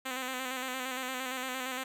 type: tone with vibrato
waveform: 5% pulse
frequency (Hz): 257.5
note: C4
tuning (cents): -28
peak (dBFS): -23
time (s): 0.05-1.84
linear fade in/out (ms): 10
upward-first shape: square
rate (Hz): 8.7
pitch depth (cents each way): 36
effects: none